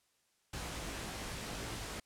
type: noise with comb filter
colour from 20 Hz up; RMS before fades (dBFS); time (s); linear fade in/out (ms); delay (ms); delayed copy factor
pink; -42; 0.53-2; 5; 18; +0.55
effects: white hiss -75 dBFS RMS until 2.05 s + low-pass 10000 Hz 12 dB/octave